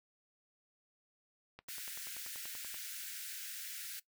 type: click train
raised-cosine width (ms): 0.3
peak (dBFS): -34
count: 13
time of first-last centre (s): 1.59-2.744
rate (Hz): 10.4
type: high-pass noise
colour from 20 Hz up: white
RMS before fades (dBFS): -45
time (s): 1.68-4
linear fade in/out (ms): 10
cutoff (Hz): 1400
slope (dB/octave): 96
effects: noise-tail reverb RT60 0.1 s tail -18 dB re dry